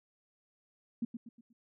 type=tone with echo; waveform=sine; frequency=233.1 Hz; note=A#3; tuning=in tune; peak=-30 dBFS; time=1.02-1.05 s; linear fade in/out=5 ms; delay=120 ms; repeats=4; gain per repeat=-8 dB; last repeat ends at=1.53 s; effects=none